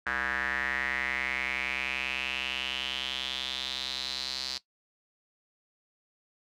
square tone with band-pass filter sweep, 65.2 Hz, C2, 5 cents flat, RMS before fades -33 dBFS, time 0.06-4.58 s, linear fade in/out 5 ms, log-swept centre 1600 to 4500 Hz, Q 5.6, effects noise-tail reverb RT60 0.1 s tail -17 dB re dry

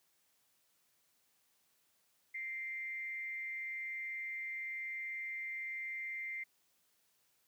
sine tone with frequency modulation, 2093 Hz, C7, in tune, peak -39 dBFS, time 2.34-6.44 s, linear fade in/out 10 ms, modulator 238 Hz, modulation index 0.27, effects white hiss -75 dBFS RMS until 7.47 s + high-pass 80 Hz 12 dB/octave

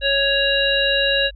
harmonic tone with a mistuned harmonic, 554 Hz, C#5, 1 cent flat, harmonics 1 / 3 / 5 / 7, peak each -21 / -21 / -21 / -21 dBFS, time 0.01-1.31 s, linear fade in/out 50 ms, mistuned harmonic 5, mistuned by +19 cents, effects added 50 Hz sine -36 dBFS peak until 1.35 s

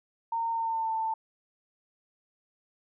sine tone with pitch glide, 917 to 890.4 Hz, A#5 to A5, -29 to +20 cents, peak -27 dBFS, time 0.32-1.14 s, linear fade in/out 5 ms, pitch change -51 cents, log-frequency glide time 0.5-0.93 s, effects none

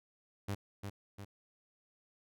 sawtooth tone with echo, 100.4 Hz, G2, 42 cents sharp, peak -31 dBFS, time 0.48-0.55 s, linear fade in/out 10 ms, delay 350 ms, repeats 2, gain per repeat -5 dB, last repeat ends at 1.25 s, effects none

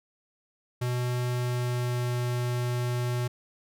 square tone with pitch glide, 123.47 to 122.55 Hz, B2 to B2, 0 to -13 cents, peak -27 dBFS, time 0.81-3.28 s, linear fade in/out 10 ms, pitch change -13 cents, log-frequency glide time 1.27-2.12 s, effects none

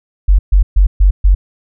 sine tone bursts, 47.27 Hz, F#1, 38 cents sharp, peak -4 dBFS, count 5, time 0.28-1.35 s, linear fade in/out 10 ms, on 110 ms, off 130 ms, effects none

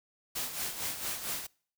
white noise with tremolo, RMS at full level -34 dBFS, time 0.35-1.47 s, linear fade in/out 10 ms, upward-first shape sine, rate 4.4 Hz, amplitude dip 60%, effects noise-tail reverb RT60 0.5 s tail -25 dB re dry

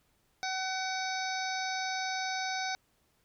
harmonic tone, 755 Hz, F#5, 35 cents sharp, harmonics 1 / 2 / 3 / 5 / 6 / 7 / 8, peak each -35 / -38 / -40 / -42 / -43 / -43 / -44 dBFS, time 0.43-2.75 s, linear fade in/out 0 ms, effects pink hiss -72 dBFS RMS until 3.24 s

